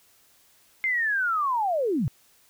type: linear sweep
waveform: sine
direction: down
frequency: 2122 to 106.3 Hz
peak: -22 dBFS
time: 0.84-2.08 s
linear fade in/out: 0 ms
effects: white hiss -60 dBFS RMS until 2.49 s